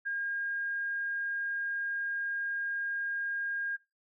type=tone; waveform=sine; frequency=1618 Hz; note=G#6; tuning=46 cents flat; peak=-31 dBFS; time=0.05-3.77 s; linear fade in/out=20 ms; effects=noise-tail reverb RT60 0.2 s tail -17 dB re dry